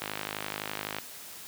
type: click train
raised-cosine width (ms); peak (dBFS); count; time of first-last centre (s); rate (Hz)
0.3; -16; 51; 0.02-0.985; 51.8
effects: white hiss -45 dBFS RMS until 1.47 s + high-pass 100 Hz 12 dB/octave

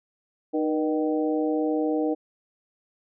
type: harmonic tone with a mistuned harmonic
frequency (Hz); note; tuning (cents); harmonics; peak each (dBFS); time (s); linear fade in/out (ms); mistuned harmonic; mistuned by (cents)
153.9; D#3; -19; 2 / 3 / 4 / 5; -24 / -27 / -32 / -34; 0.53-2.15; 20; 3; +63
effects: none

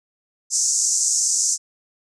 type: band-pass noise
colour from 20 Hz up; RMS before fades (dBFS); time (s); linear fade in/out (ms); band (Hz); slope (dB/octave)
white; -20; 0.5-1.58; 50; 5800 to 7800; 48
effects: none

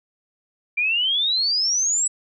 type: exponential sweep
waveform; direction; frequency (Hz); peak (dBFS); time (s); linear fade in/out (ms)
sine; up; 2349 to 7930; -18; 0.77-2.08; 10
effects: none

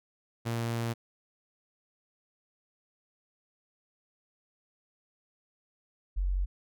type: tone pair in turn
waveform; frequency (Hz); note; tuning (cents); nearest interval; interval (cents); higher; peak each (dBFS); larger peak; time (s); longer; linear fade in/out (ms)
sawtooth / sine; 116.3 / 46.25; A#2 / F#1; -4 / 0; octave + major third; 1596; first; -26; neither; 0.45-0.94 / 6.16-6.46; first; 20
effects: none

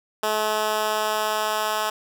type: tone with high-pass filter sweep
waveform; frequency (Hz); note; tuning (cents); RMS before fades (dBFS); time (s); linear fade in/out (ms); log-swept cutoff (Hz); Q
10% pulse; 214.7; A3; -42; -24; 0.23-1.9; 5; 460 to 780; 0.92
effects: none

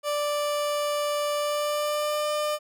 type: tone with pitch glide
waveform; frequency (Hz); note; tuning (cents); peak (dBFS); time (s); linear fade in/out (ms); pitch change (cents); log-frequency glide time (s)
30% pulse; 587.3 to 600.3; D5 to D5; 0 to +38; -22; 0.03-2.59; 50; +38; 1.36-2.32
effects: none

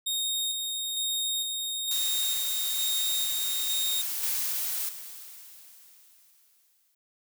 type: tone with tremolo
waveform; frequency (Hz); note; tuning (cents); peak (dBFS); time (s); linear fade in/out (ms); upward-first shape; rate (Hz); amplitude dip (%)
sawtooth; 3712; A#7; -8; -24; 0.06-4.02; 10; square; 1.1; 30
type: noise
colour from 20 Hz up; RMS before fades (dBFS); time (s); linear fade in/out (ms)
blue; -32; 1.91-4.89; 0
type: noise with exponential decay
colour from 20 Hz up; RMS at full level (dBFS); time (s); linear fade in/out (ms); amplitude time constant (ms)
blue; -30; 4.23-6.95; 5; 590
effects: none

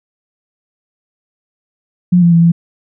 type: tone with pitch steps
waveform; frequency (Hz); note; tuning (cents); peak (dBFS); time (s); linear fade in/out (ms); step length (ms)
sine; 178.2 / 171.4 / 167.7 / 168.8; F3 / F3 / E3 / E3; +35 / -32 / +30 / +41; -5; 2.12-2.52; 10; 100
effects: none

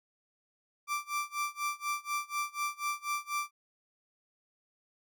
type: tone with tremolo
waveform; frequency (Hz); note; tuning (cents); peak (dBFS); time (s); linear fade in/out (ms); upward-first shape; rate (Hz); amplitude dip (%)
30% pulse; 1174.7; D6; 0; -27; 0.87-3.51; 50; sine; 4.1; 95
effects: none

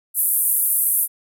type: band-pass noise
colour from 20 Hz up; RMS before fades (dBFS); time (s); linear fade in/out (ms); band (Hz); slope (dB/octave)
pink; -19; 0.14-1.08; 50; 10000 to 14000; 48
effects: none

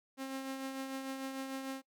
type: tone with tremolo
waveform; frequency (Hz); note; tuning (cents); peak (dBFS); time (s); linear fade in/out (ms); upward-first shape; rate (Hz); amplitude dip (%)
sawtooth; 267.3; C4; +37; -33; 0.17-1.82; 50; triangle; 6.7; 45
effects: noise-tail reverb RT60 0.1 s tail -21 dB re dry

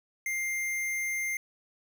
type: tone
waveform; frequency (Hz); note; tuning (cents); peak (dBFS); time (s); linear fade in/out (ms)
square; 2100; C7; +6; -30; 0.26-1.37; 2
effects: none

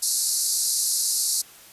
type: band-pass noise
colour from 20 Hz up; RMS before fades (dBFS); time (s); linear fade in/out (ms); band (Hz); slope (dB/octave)
white; -24; 0.02-1.42; 10; 4100 to 12000; 96
effects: white hiss -48 dBFS RMS until 1.72 s + resampled to 32000 Hz

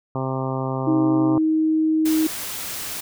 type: harmonic tone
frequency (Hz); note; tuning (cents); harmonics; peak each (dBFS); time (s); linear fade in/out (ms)
131.9; C3; +14; 1 / 2 / 3 / 4 / 5 / 6 / 7 / 8 / 9; -26 / -29 / -31 / -32 / -33 / -34 / -34 / -35 / -36; 0.15-1.38; 2
type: tone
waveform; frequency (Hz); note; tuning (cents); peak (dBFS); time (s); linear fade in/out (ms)
sine; 315.1; D#4; +22; -16; 0.87-2.27; 5
type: noise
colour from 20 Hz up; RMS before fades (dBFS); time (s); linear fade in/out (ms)
white; -30; 2.05-3.01; 10
effects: none

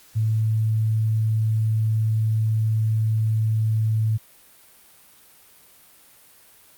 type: tone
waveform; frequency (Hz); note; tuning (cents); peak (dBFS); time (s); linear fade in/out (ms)
sine; 110; A2; 0; -18; 0.15-4.18; 20
effects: white hiss -52 dBFS RMS until 6.77 s + Opus 48 kbps

